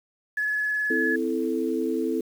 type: tone with vibrato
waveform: sine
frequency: 1703 Hz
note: G#6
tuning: 43 cents sharp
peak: -23 dBFS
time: 0.37-1.16 s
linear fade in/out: 5 ms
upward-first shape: sine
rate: 19 Hz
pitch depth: 12 cents each way
type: chord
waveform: sine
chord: A minor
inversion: first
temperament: equal with one note detuned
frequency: 258.6 / 329.6 / 440 Hz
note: C4 / E4 / A4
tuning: -20 / 0 / 0 cents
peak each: -28 / -27 / -28 dBFS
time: 0.9-2.21 s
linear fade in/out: 5 ms
effects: 8-bit